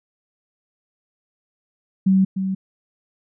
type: tone with echo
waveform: sine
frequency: 190.8 Hz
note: G3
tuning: 47 cents flat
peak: -12 dBFS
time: 2.06-2.25 s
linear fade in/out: 10 ms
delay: 300 ms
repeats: 1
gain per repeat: -8 dB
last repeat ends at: 2.55 s
effects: none